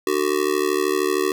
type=tone with amplitude modulation; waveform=square; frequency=375.8 Hz; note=F#4; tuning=27 cents sharp; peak=-15 dBFS; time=0.07-1.32 s; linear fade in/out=2 ms; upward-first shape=sine; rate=73 Hz; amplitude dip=100%; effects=none